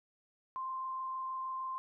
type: tone with frequency modulation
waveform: sine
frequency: 1046.5 Hz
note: C6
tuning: in tune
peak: -36 dBFS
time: 0.56-1.78 s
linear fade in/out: 0 ms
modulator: 26.4 Hz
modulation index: 0.4
effects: none